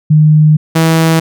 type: tone pair in turn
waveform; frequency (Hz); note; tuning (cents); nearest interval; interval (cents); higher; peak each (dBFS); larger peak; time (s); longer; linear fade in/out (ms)
sine / sawtooth; 153.3 / 162.42; D#3 / E3; -25 / -25; minor second; 100; second; -3; neither; 0.1-0.57 / 0.75-1.2; first; 10
effects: none